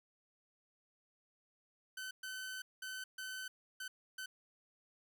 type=tone bursts at uneven times; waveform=sawtooth; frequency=1522 Hz; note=F#6; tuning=48 cents sharp; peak=-39 dBFS; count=6; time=1.97-2.11 / 2.23-2.62 / 2.82-3.04 / 3.18-3.48 / 3.8-3.88 / 4.18-4.26 s; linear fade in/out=5 ms; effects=none